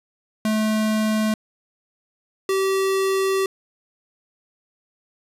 square tone pair in turn, 216.4 / 385.6 Hz, A3 / G4, -29 / -28 cents, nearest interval minor seventh, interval 1001 cents, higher second, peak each -19 dBFS, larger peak neither, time 0.45-1.34 / 2.49-3.46 s, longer second, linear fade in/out 2 ms, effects resampled to 32000 Hz + 8-bit

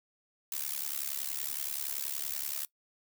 blue noise with amplitude modulation, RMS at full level -32 dBFS, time 0.52-2.65 s, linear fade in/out 2 ms, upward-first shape sine, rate 70.6 Hz, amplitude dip 95%, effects noise-tail reverb RT60 0.1 s tail -21 dB re dry

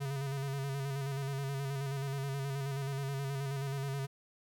square tone with vibrato, 137.7 Hz, C#3, 11 cents flat, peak -35 dBFS, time 0-4.07 s, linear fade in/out 20 ms, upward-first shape square, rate 9.4 Hz, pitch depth 35 cents each way, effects none

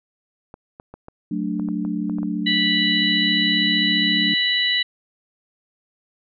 clicks, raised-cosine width 1 ms, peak -24 dBFS, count 10, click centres 0.541 / 0.799 / 0.94 / 1.084 / 1.597 / 1.687 / 1.85 / 2.097 / 2.185 / 2.231 s
sine chord, D major, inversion first, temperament equal, 185 / 220 / 293.7 Hz, F#3 / A3 / D4, 0 / 0 / 0 cents, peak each -26 dBFS, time 1.31-4.34 s, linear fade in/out 5 ms
harmonic tone, 984 Hz, B5, 7 cents flat, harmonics 2 / 3 / 4, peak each -22 / -22 / -21 dBFS, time 2.46-4.83 s, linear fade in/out 10 ms
effects none

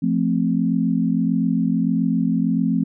sine chord, F major, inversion none, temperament equal with one note detuned, 173.01 / 220 / 261.6 Hz, F3 / A3 / C4, -16 / 0 / 0 cents, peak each -21 dBFS, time 0.02-2.84 s, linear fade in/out 10 ms, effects none

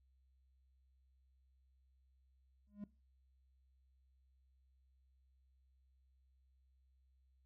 triangle tone with exponential growth, 205.4 Hz, G#3, 19 cents flat, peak -39 dBFS, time 2.67-2.84 s, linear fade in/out 2 ms, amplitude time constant 36 ms, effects noise-tail reverb RT60 0.3 s tail -20 dB re dry + added 65 Hz sine -70 dBFS peak until 7.45 s

